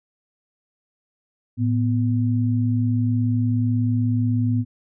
sine tone pair together, 111.08 / 247.5 Hz, A2 / B3, +17 / +4 cents, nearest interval octave + major second, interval 1387 cents, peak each -19 / -22 dBFS, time 1.57-4.65 s, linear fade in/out 50 ms, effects none

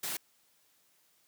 white noise, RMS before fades -36 dBFS, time 0.03-0.17 s, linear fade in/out 5 ms, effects white hiss -69 dBFS RMS until 1.27 s + high-pass 100 Hz 12 dB/octave

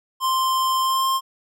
square tone with pitch glide, 1046.5 to 1059.3 Hz, C6 to C6, 0 to +21 cents, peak -19 dBFS, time 0.2-1.21 s, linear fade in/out 50 ms, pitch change +21 cents, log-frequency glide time 0.8-1.08 s, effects none

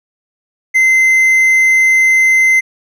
triangle tone, 2067 Hz, C7, 22 cents flat, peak -5 dBFS, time 0.74-2.61 s, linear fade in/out 20 ms, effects none

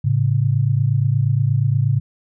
sine tone pair together, 109.45 / 137.9 Hz, A2 / C#3, -9 / -9 cents, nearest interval major third, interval 400 cents, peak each -17 dBFS, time 0.04-2 s, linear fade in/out 10 ms, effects none

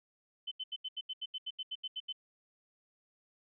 sine tone bursts, 3051 Hz, G7, 48 cents flat, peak -36 dBFS, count 14, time 0.47-2.127 s, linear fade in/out 10 ms, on 45 ms, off 79 ms, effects none

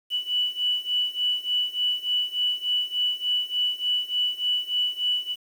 sine beating tone pair, 2960 / 2963.4 Hz, F#7 / F#7, 0 / +2 cents, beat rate 3.4 Hz, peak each -27 / -25 dBFS, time 0.1-5.36 s, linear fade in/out 50 ms, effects 8-bit

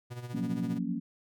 45% pulse tone with tremolo, 121.7 Hz, B2, 25 cents flat, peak -36 dBFS, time 0.1-0.79 s, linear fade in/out 20 ms, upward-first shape sine, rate 15 Hz, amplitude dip 65%
sine chord, Gb major seventh, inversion third, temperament equal, 174.61 / 185 / 233.1 / 277.2 Hz, F3 / Gb3 / Bb3 / Db4, 0 / 0 / 0 / 0 cents, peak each -36 / -36 / -34 / -36 dBFS, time 0.33-1 s, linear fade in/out 20 ms
effects none

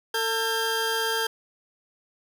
20% pulse tone pair together, 449 / 1600 Hz, A4 / G6, +35 / +35 cents, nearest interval octave + minor seventh, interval 2200 cents, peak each -22 dBFS, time 0.14-1.27 s, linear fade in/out 5 ms, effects none

